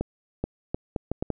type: accelerating click train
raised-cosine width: 2 ms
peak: -13 dBFS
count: 7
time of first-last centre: 0.01-1.303 s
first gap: 430 ms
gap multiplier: 0.71
effects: none